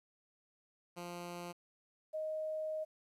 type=tone pair in turn; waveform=10% pulse / sine; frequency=174.61 / 624.6 Hz; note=F3 / D#5; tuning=0 / +7 cents; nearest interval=octave + minor seventh; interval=2207 cents; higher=second; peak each=-35 / -36 dBFS; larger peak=first; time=0.96-1.53 / 2.13-2.85 s; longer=second; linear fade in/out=20 ms; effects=resampled to 32000 Hz + 12-bit